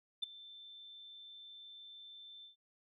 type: tone with ADSR envelope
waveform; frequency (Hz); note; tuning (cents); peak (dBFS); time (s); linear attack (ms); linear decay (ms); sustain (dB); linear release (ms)
sine; 3547; A7; +13; -30; 0.22-2.56; 14; 9; -21; 120
effects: tanh soft clip ceiling -30 dBFS